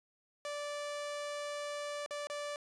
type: tone with dropouts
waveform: sawtooth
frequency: 584 Hz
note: D5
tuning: 10 cents flat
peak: -34 dBFS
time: 0.45-2.56 s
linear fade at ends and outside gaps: 1 ms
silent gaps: 2.062-2.108 / 2.271-2.299 s
effects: resampled to 22050 Hz